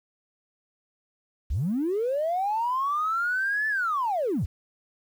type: linear two-way sweep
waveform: triangle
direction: up then down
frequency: 49.32 to 1760 to 49.32 Hz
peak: -20 dBFS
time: 1.5-4.46 s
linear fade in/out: 10 ms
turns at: 3.68 s
effects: tanh soft clip ceiling -21 dBFS + 9-bit